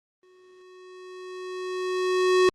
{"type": "tone with exponential growth", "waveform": "square", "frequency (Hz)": 368.4, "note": "F#4", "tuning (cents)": -7, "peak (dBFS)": -16, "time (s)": [0.23, 2.49], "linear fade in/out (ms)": 1, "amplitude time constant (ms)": 490, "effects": ["low-pass 6000 Hz 12 dB/octave", "Opus 24 kbps"]}